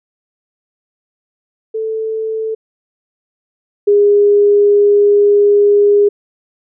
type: tone pair in turn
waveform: sine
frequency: 441.1 / 409.3 Hz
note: A4 / G#4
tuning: +4 / -25 cents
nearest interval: minor second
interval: 129 cents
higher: first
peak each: -16 / -6 dBFS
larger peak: second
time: 1.74-2.55 / 3.87-6.09 s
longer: second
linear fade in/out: 10 ms
effects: none